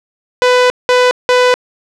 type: tone bursts at uneven times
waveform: sawtooth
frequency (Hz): 498.6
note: B4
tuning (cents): +16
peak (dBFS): -3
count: 3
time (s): 0.42-0.7 / 0.89-1.11 / 1.29-1.54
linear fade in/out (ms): 0
effects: low-pass 5000 Hz 12 dB/octave